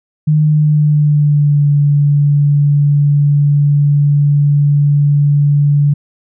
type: tone with pitch glide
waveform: sine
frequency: 152.6 to 144.62 Hz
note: D#3 to D3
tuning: -33 to -26 cents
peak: -7 dBFS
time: 0.27-5.94 s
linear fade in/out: 10 ms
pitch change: -93 cents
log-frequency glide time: 0.41-1.68 s
effects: none